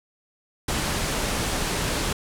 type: low-pass noise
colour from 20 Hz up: pink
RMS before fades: -26 dBFS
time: 0.68-2.13 s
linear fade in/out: 5 ms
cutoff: 11000 Hz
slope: 24 dB/octave
effects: none